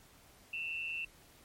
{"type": "tone with amplitude modulation", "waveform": "sine", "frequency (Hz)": 2687, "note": "E7", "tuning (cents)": 33, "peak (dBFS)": -33, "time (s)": [0.53, 1.05], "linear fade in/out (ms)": 5, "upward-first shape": "sine", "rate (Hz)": 160, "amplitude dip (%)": 65, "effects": ["pink hiss -61 dBFS RMS until 1.44 s", "MP3 64 kbps"]}